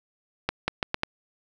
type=accelerating click train; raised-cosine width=0.3 ms; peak=-8 dBFS; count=5; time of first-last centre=0.49-1.034 s; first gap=190 ms; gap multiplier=0.78; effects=none